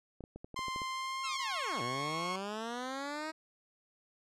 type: clicks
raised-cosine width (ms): 2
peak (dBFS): -32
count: 9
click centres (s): 0.207 / 0.239 / 0.36 / 0.445 / 0.543 / 0.591 / 0.683 / 0.761 / 0.818
type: tone with pitch glide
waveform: sawtooth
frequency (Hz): 1046.5 to 1092.2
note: C6 to C#6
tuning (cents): 0 to -26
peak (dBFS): -32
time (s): 0.56-2.36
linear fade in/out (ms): 5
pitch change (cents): +74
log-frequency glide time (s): 0.9-1.83
type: linear two-way sweep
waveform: 10% pulse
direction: down then up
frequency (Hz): 1396.9 to 116.54 to 318.8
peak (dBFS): -29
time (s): 1.23-3.32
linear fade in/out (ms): 20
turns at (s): 1.82
effects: low-pass 7000 Hz 12 dB/octave